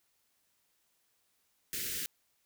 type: band-stop noise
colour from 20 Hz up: white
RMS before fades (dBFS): -37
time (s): 1.73-2.06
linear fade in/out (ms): 0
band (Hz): 480 to 1500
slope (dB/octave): 48
effects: white hiss -75 dBFS RMS until 2.45 s